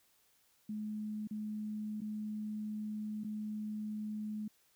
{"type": "tone with dropouts", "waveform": "sine", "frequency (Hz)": 212.8, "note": "G#3", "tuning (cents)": 42, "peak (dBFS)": -37, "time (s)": [0.69, 4.48], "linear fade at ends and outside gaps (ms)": 5, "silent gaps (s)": [[1.274, 1.309], [2.007, 2.016], [3.237, 3.245]], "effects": ["white hiss -71 dBFS RMS until 4.75 s"]}